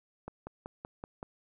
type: click train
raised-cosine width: 1 ms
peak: -26 dBFS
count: 6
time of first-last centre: 0.28-1.229 s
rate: 5.27 Hz
effects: none